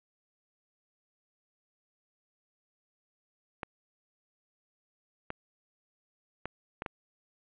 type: clicks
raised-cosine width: 0.5 ms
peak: -20 dBFS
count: 5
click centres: 3.632 / 5.304 / 6.456 / 6.821 / 6.862 s
effects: resampled to 8000 Hz + 9-bit